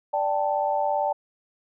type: chord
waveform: sine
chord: D suspended fourth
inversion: none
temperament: just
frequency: 587.3 / 783.1 / 881 Hz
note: D5 / G5 / A5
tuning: 0 / -2 / +2 cents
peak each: -26 dBFS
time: 0.13-1.13 s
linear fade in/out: 10 ms
effects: none